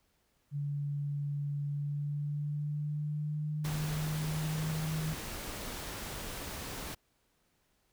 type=tone with pitch glide; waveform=sine; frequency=143.8 to 156.82 Hz; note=D3 to D#3; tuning=-36 to +14 cents; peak=-32 dBFS; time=0.51-5.16 s; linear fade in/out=50 ms; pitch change=+150 cents; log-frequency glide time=1.68-4.77 s
type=noise; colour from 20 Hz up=pink; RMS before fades=-41 dBFS; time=3.64-6.95 s; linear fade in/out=10 ms
effects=pink hiss -74 dBFS RMS until 7.92 s